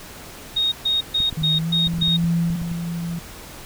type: tone bursts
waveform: sine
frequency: 3729 Hz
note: A#7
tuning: in tune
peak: -17 dBFS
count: 6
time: 0.56-2.17 s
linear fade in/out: 10 ms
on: 160 ms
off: 130 ms
type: clicks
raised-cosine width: 5 ms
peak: -19 dBFS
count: 12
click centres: 1.203 / 1.327 / 1.42 / 1.871 / 1.938 / 1.985 / 2.023 / 2.081 / 2.242 / 2.502 / 2.617 / 2.716 s
type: tone with pitch glide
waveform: sine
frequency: 158 to 168.36 Hz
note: D#3 to E3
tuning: +27 to +37 cents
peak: -21 dBFS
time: 1.37-2.56 s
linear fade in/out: 5 ms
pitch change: +110 cents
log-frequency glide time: 1.55-1.72 s
type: tone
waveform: sine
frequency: 169.6 Hz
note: E3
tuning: 50 cents sharp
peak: -24 dBFS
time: 2.03-3.19 s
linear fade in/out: 2 ms
effects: pink hiss -39 dBFS RMS until 3.65 s